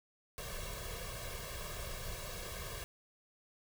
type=noise with comb filter; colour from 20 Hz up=pink; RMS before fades=-43 dBFS; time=0.38-2.84 s; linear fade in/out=0 ms; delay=1.8 ms; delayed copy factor=+0.9; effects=none